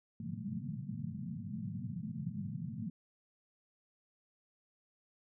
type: band-pass noise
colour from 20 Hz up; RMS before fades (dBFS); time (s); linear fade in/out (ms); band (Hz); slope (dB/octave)
white; -41; 0.2-2.9; 2; 100 to 230; 96
effects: none